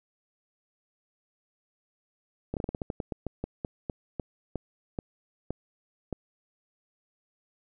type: slowing click train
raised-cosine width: 2 ms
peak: -18 dBFS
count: 19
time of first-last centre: 2.54-6.127 s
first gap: 28 ms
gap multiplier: 1.2
effects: none